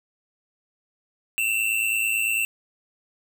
square tone pair together, 2637 / 2746 Hz, E7 / F7, 0 / -30 cents, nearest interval minor second, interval 70 cents, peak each -25 dBFS, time 1.38-2.45 s, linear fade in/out 0 ms, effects none

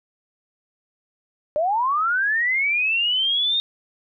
sine linear sweep, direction up, 579 to 3696 Hz, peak -18 dBFS, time 1.56-3.6 s, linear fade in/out 0 ms, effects none

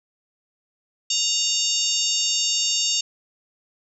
harmonic tone with a mistuned harmonic, 919 Hz, A#5, 25 cents flat, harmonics 3 / 4 / 5 / 6 / 7 / 8, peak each -27 / -27 / -27 / -27 / -27 / -27 dBFS, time 1.1-3.01 s, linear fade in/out 5 ms, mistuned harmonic 3, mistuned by +37 cents, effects none

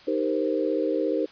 sine chord, C minor seventh, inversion first, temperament equal, 311.1 / 392 / 466.2 / 523.3 Hz, Eb4 / G4 / Bb4 / C5, 0 / 0 / 0 / 0 cents, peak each -27 / -29 / -28 / -28 dBFS, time 0.07-1.26 s, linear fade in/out 10 ms, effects white hiss -50 dBFS RMS until 1.31 s + resampled to 11025 Hz

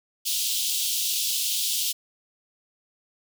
pink high-pass noise, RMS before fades -26 dBFS, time 0.25-1.93 s, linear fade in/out 20 ms, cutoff 3000 Hz, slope 48 dB/octave, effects none

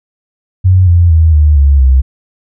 sine tone with pitch steps, 92.6 / 86.4 / 80.61 / 75.21 / 70.18 / 65.48 Hz, F#2 / F2 / E2 / D2 / C#2 / C2, +2 / -18 / -38 / +42 / +22 / +2 cents, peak -3 dBFS, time 0.64-2.02 s, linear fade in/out 20 ms, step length 230 ms, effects none

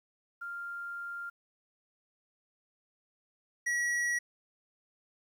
sine / square tone pair in turn, 1395 / 1922.3 Hz, F6 / B6, -2 / -47 cents, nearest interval tritone, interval 555 cents, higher second, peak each -37 / -29 dBFS, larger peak second, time 0.41-1.3 / 3.66-4.19 s, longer first, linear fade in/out 10 ms, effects low-pass 9000 Hz 12 dB/octave + 11-bit

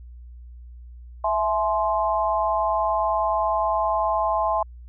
sine chord, E augmented, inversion none, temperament equal with one note detuned, 659.3 / 849.5 / 1046.5 Hz, E5 / G#5 / B#5, 0 / +39 / 0 cents, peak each -24 dBFS, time 1.24-4.63 s, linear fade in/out 5 ms, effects added 60 Hz sine -39 dBFS peak until 4.88 s

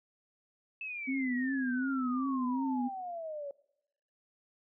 sine exponential sweep, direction down, 2637 to 554.4 Hz, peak -37 dBFS, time 0.81-3.51 s, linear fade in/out 2 ms
sine tone with vibrato, 258.7 Hz, C4, 19 cents flat, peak -30 dBFS, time 1.07-2.89 s, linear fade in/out 20 ms, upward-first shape triangle, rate 2.7 Hz, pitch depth 92 cents each way
effects noise-tail reverb RT60 0.8 s tail -22 dB re dry

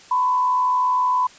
sine tone with frequency modulation, 1003 Hz, B5, 26 cents sharp, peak -16 dBFS, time 0.11-1.27 s, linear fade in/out 5 ms, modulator 72.9 Hz, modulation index 0.42, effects white hiss -46 dBFS RMS until 1.38 s + resampled to 16000 Hz

